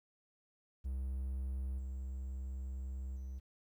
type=tone with level steps; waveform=triangle; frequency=65.41 Hz; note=C2; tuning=in tune; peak=-34 / -37 / -39 dBFS; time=0.84-3.4 s; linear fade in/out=20 ms; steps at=1.78 / 3.16 s; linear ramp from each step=10 ms; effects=12-bit